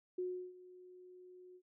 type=tone with ADSR envelope; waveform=sine; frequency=363.9 Hz; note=F#4; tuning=29 cents flat; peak=-35 dBFS; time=0.18-1.62 s; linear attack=7 ms; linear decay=340 ms; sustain=-19 dB; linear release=64 ms; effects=none